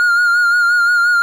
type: tone with vibrato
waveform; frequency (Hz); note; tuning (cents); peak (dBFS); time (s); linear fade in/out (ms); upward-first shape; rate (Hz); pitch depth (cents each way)
triangle; 1419; F6; +27; -8; 0-1.22; 0; sine; 5.7; 37
effects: none